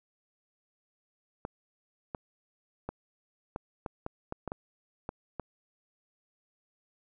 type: clicks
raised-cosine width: 1 ms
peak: -21 dBFS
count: 11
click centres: 1.451 / 2.148 / 2.89 / 3.561 / 3.862 / 4.064 / 4.324 / 4.477 / 4.519 / 5.091 / 5.397 s
effects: none